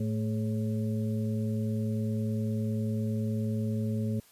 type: harmonic tone with a mistuned harmonic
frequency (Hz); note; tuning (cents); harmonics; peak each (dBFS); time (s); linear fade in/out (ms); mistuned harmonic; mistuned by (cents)
110; A2; 0; 1 / 2 / 4 / 5; -30 / -31 / -41 / -43; 0-4.2; 5; 4; -82
effects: white hiss -59 dBFS RMS until 4.31 s + resampled to 32000 Hz